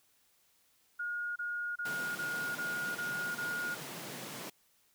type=tone bursts; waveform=sine; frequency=1433 Hz; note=F6; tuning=44 cents sharp; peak=-34 dBFS; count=7; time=0.99-3.748 s; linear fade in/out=10 ms; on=370 ms; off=28 ms
type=high-pass noise; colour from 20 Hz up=pink; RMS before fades=-44 dBFS; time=1.85-4.5 s; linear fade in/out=5 ms; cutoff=130 Hz; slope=48 dB/octave
effects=white hiss -70 dBFS RMS until 4.94 s